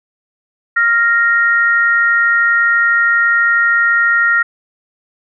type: tone pair together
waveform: sine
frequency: 1396.9 / 1864.7 Hz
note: F6 / A#6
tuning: 0 / 0 cents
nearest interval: perfect fourth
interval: 500 cents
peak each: -12 dBFS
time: 0.76-4.43 s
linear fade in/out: 10 ms
effects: none